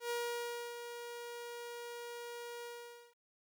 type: tone with ADSR envelope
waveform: sawtooth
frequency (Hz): 476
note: A#4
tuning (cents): +36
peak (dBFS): -31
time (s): 0-3.15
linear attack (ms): 100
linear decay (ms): 640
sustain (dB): -9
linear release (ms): 510
effects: 12-bit